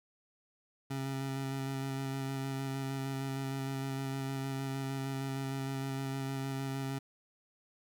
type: tone with vibrato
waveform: 25% pulse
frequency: 135.2 Hz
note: C#3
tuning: 43 cents flat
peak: -31 dBFS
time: 0.9-6.99 s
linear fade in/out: 10 ms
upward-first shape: square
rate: 6.5 Hz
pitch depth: 11 cents each way
effects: none